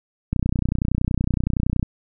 click train, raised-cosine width 5 ms, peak -8 dBFS, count 47, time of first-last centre 0.33-1.828 s, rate 30.7 Hz, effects none

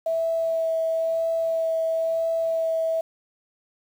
sine tone with vibrato, 654 Hz, E5, 14 cents flat, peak -21 dBFS, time 0.06-3.01 s, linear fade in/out 5 ms, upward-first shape sine, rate 1 Hz, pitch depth 10 cents each way, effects 8-bit

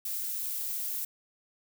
violet noise, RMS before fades -34 dBFS, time 0.05-1.05 s, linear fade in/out 5 ms, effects none

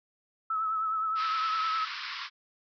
sine tone with vibrato, 1299 Hz, E6, 26 cents flat, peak -27 dBFS, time 0.5-1.85 s, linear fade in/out 5 ms, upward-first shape triangle, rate 9.7 Hz, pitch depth 44 cents each way
pink band-pass noise, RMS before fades -38 dBFS, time 1.15-2.3 s, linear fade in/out 50 ms, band 1000 to 5300 Hz, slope 96 dB/octave
effects none

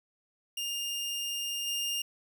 sawtooth tone with level steps, 2815 Hz, F7, 13 cents sharp, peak -29 / -27 dBFS, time 0.57-2.02 s, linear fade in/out 5 ms, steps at 1.66 s, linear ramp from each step 20 ms, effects none

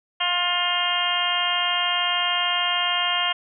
harmonic tone, 353.4 Hz, F4, 21 cents sharp, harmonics 2 / 3 / 4 / 5 / 6 / 7 / 8 / 9, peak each -29 / -28 / -31 / -32 / -30 / -36 / -25 / -26 dBFS, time 0.2-3.33 s, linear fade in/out 10 ms, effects none

